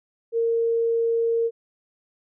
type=tone; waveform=sine; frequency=460.7 Hz; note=A#4; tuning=20 cents flat; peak=-19 dBFS; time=0.32-1.51 s; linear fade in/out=50 ms; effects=none